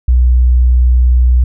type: tone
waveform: sine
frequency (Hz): 61.74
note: B1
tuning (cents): 0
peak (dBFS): -5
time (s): 0.08-1.44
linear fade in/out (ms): 5
effects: none